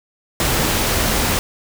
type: noise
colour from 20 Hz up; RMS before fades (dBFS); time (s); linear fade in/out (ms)
pink; -18; 0.4-1.39; 0
effects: none